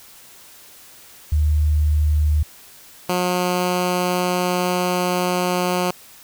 sine / 10% pulse tone pair in turn, 75.6 / 179.81 Hz, D#2 / F#3, -49 / -49 cents, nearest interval octave + minor third, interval 1500 cents, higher second, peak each -14 / -10 dBFS, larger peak second, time 1.32-2.43 / 3.09-5.91 s, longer second, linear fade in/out 5 ms, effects white hiss -45 dBFS RMS until 6.23 s

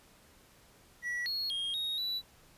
triangle tone with pitch steps, 1940 / 4318 / 3241 / 3756 / 3948 Hz, B6 / C#8 / G#7 / A#7 / B7, -31 / -46 / -43 / +12 / -1 cents, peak -31 dBFS, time 1.02-2.22 s, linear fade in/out 50 ms, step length 240 ms, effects pink hiss -61 dBFS RMS until 2.57 s + resampled to 32000 Hz

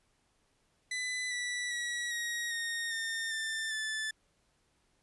sawtooth tone with pitch steps, 2000 / 1962.2 / 1925.2 / 1888.8 / 1853.2 / 1818.2 / 1783.9 / 1750.2 Hz, B6 / B6 / B6 / A#6 / A#6 / A#6 / A6 / A6, +21 / -12 / -45 / +22 / -11 / -44 / +23 / -10 cents, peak -30 dBFS, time 0.91-4.11 s, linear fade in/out 5 ms, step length 400 ms, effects pink hiss -73 dBFS RMS until 5.02 s + resampled to 24000 Hz

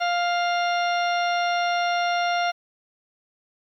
harmonic tone with a mistuned harmonic, 700 Hz, F5, 4 cents sharp, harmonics 1 / 2 / 3 / 4 / 5 / 6 / 8, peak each -22 / -28 / -32 / -34 / -36 / -38 / -40 dBFS, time 0-2.52 s, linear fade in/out 20 ms, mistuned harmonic 5, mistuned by +32 cents, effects 10-bit

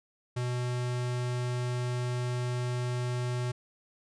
square tone, 123.47 Hz, B2, in tune, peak -30 dBFS, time 0.36-3.52 s, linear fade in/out 10 ms, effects resampled to 22050 Hz

